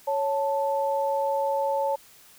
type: tone pair together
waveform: sine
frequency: 554.4 / 880.1 Hz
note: C#5 / A5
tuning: 0 / 0 cents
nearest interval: minor sixth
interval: 800 cents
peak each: -25 / -26 dBFS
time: 0.07-1.96 s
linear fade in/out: 10 ms
effects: white hiss -53 dBFS RMS until 2.38 s